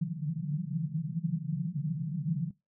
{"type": "band-pass noise", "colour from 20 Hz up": "white", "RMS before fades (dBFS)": -33, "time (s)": [0.01, 2.51], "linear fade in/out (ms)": 5, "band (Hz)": [140, 180], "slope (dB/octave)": 96, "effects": ["noise-tail reverb RT60 0.2 s tail -20 dB re dry"]}